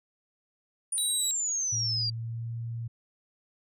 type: exponential sweep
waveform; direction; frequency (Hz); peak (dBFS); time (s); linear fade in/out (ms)
sine; down; 9590 to 4700; -27; 0.92-2.1; 5
type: tone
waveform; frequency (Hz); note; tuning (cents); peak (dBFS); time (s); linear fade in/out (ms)
square; 3906; B7; -20; -31; 0.98-1.31; 0
type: tone with pitch glide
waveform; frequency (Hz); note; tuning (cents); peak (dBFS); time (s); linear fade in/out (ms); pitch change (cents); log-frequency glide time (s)
sine; 112.9 to 116.07; A2 to A#2; +45 to -7; -32; 1.72-2.88; 10; +48; 1.83-2.52
effects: none